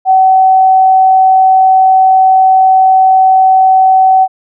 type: tone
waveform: sine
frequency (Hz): 758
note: F#5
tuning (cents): +42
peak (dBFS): -3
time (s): 0.05-4.28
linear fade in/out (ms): 50
effects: none